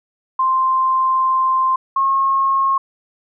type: tone pair in turn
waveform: sine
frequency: 1046.5 / 1082.8 Hz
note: C6 / C#6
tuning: 0 / -41 cents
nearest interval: minor second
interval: 59 cents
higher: second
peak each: -13 dBFS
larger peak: neither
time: 0.39-1.76 / 1.96-2.78 s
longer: first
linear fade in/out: 5 ms
effects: none